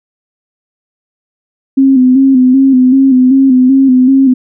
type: tone with vibrato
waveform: sine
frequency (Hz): 261.6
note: C4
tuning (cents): 0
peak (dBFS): -3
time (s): 1.77-4.34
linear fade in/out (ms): 10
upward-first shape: square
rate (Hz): 2.6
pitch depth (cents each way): 50
effects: none